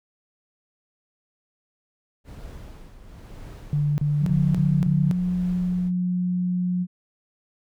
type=noise with tremolo; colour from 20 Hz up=brown; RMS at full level=-37 dBFS; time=2.24-5.92 s; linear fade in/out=50 ms; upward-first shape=triangle; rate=1 Hz; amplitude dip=65%
type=tone bursts; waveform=sine; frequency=146.83 Hz; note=D3; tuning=in tune; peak=-19 dBFS; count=5; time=3.73-5.112 s; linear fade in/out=0 ms; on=250 ms; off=33 ms
type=tone; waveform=sine; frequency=179.8 Hz; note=F#3; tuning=49 cents flat; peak=-21 dBFS; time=4.2-6.87 s; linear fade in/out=50 ms
effects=none